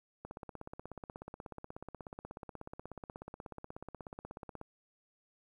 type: click train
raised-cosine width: 1 ms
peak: -30 dBFS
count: 73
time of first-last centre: 0.25-4.614 s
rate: 16.5 Hz
effects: 11-bit